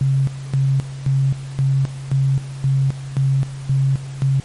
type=tone with tremolo; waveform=sine; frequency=135.3 Hz; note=C#3; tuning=42 cents flat; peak=-13 dBFS; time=0.01-4.4 s; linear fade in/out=2 ms; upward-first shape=square; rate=1.9 Hz; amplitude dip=80%; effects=pink hiss -42 dBFS RMS until 4.44 s + MP3 48 kbps